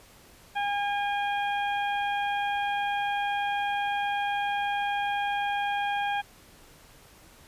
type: harmonic tone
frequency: 812 Hz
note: G#5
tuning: 39 cents flat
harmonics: 1 / 2 / 3 / 4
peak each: -27 / -33 / -37 / -39 dBFS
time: 0.55-6.22 s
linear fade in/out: 20 ms
effects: pink hiss -54 dBFS RMS until 7.47 s + resampled to 32000 Hz